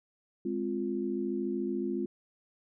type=chord; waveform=sine; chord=F minor; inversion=first; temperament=equal; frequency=207.7 / 261.6 / 349.2 Hz; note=Ab3 / C4 / F4; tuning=0 / 0 / 0 cents; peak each=-35 / -35 / -33 dBFS; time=0.45-2.06 s; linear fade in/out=5 ms; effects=none